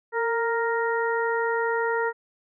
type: harmonic tone with a mistuned harmonic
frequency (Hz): 466.2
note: A#4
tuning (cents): 0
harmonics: 1 / 2 / 3 / 4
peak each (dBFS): -25 / -28 / -30 / -31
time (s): 0.12-2.13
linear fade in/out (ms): 50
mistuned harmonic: 1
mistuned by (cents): -33
effects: none

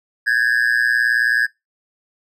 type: tone with amplitude modulation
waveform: triangle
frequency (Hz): 1661.2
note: G#6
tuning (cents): 0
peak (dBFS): -8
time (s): 0.26-1.47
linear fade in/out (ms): 20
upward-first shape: sine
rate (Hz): 119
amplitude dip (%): 95
effects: noise-tail reverb RT60 0.2 s tail -23 dB re dry

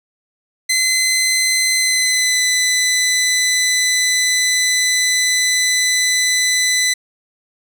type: tone with pitch glide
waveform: 15% pulse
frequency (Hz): 2045 to 2003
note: C7 to B6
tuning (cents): -40 to +24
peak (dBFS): -7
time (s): 0.69-6.94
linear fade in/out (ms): 10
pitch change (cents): -36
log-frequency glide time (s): 1.78-2.42
effects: none

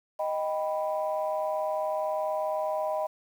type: chord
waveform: sine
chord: Eb augmented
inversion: none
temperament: equal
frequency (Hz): 622.3 / 784 / 987.8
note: Eb5 / G5 / B5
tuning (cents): 0 / 0 / 0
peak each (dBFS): -28 / -33 / -34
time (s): 0.19-3.07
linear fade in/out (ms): 10
effects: tanh soft clip ceiling -18 dBFS + 9-bit

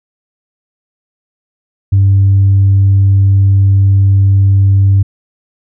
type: tone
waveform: sine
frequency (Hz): 98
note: G2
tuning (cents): 0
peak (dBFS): -3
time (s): 1.92-5.03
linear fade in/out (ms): 10
effects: tanh soft clip ceiling -2 dBFS

